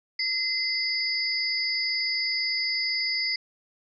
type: tone cluster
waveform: sine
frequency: 2061 / 4648 / 5010 Hz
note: C7 / D8 / D#8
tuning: -27 / -19 / +11 cents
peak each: -29 dBFS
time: 0.19-3.36 s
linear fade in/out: 5 ms
effects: none